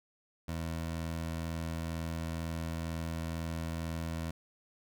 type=tone; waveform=20% pulse; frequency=82.1 Hz; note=E2; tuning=6 cents flat; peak=-30 dBFS; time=0.48-4.31 s; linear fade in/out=5 ms; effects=none